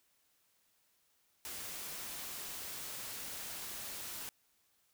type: noise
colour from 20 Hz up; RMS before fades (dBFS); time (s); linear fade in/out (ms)
white; -44; 1.45-4.29; 0
effects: white hiss -74 dBFS RMS until 4.93 s